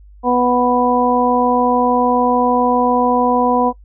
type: harmonic tone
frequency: 246.9 Hz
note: B3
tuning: in tune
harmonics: 1 / 2 / 3 / 4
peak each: -17 / -17 / -17 / -17 dBFS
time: 0.23-3.73 s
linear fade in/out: 50 ms
effects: noise-tail reverb RT60 0.1 s tail -21 dB re dry + added 50 Hz sine -39 dBFS peak until 3.84 s